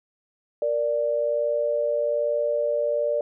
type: tone pair together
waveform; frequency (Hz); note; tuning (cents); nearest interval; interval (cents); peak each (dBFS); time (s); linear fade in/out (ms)
sine; 466.2 / 587.4; A#4 / D5; 0 / 0; major third; 400; -27 / -22; 0.62-3.21; 2
effects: none